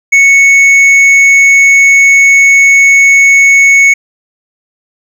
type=tone with hard clipping; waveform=sine; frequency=2212 Hz; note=C#7; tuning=4 cents flat; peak=-3 dBFS; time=0.12-3.94 s; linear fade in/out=10 ms; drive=5 dB; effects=none